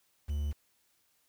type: tone with quantisation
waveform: triangle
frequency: 73.1 Hz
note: D2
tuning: 7 cents flat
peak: -28 dBFS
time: 0.28-0.53 s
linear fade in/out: 20 ms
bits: 9
effects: white hiss -72 dBFS RMS until 1.28 s